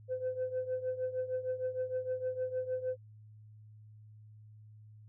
sine tone with tremolo, 511 Hz, C5, 41 cents flat, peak -28 dBFS, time 0.08-2.97 s, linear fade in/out 50 ms, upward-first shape triangle, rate 6.5 Hz, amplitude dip 85%, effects tanh soft clip ceiling -28 dBFS + added 107 Hz sine -52 dBFS peak until 5.08 s

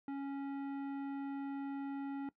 sine tone with tanh clipping, 277.2 Hz, C#4, in tune, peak -40 dBFS, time 0.08-2.29 s, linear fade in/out 2 ms, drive 13 dB, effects noise-tail reverb RT60 0.1 s tail -19 dB re dry

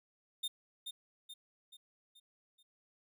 45% pulse tone with echo, 3634 Hz, A#7, 45 cents flat, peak -35 dBFS, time 0.43-0.48 s, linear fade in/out 10 ms, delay 430 ms, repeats 5, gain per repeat -6 dB, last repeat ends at 2.63 s, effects none

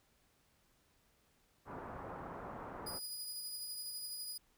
white low-pass noise, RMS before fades -47 dBFS, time 1.65-3 s, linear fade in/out 50 ms, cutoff 1200 Hz, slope 24 dB/octave
20% pulse tone with tremolo, 4937 Hz, D#8, 14 cents flat, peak -35 dBFS, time 2.86-4.38 s, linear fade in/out 10 ms, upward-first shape sine, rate 12 Hz, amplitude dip 30%
effects pink hiss -73 dBFS RMS until 4.57 s

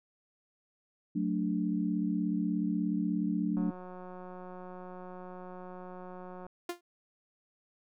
sine chord, D major, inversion first, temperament just, 183.54 / 220.2 / 293.7 Hz, F#3 / A3 / D4, -14 / +2 / 0 cents, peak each -32 / -33 / -33 dBFS, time 1.15-3.71 s, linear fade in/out 10 ms
click train, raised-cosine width 1 ms, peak -33 dBFS, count 528, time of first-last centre 3.57-6.466 s, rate 182 Hz
sawtooth tone with exponential decay, 349.2 Hz, F4, in tune, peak -27 dBFS, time 6.69-6.81 s, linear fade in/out 5 ms, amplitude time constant 25 ms
effects none

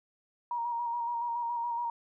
sine tone with vibrato, 945 Hz, A#5, 23 cents sharp, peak -30 dBFS, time 0.51-1.9 s, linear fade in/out 2 ms, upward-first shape square, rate 7.1 Hz, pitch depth 24 cents each way, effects none

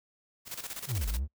white noise with tremolo, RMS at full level -38 dBFS, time 0.45-1.2 s, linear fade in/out 50 ms, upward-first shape square, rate 16 Hz, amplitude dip 70%
triangle linear two-way sweep, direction down then up, 146.7 to 45.57 to 77.1 Hz, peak -27 dBFS, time 0.87-1.28 s, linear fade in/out 50 ms, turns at 1.07 s
effects noise-tail reverb RT60 0.1 s tail -24 dB re dry

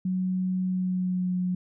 sine tone with pitch glide, 185 to 181.51 Hz, F#3 to F#3, 0 to -33 cents, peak -24 dBFS, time 0.05-1.55 s, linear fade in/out 5 ms, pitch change -33 cents, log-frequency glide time 0.64-1.37 s, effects none

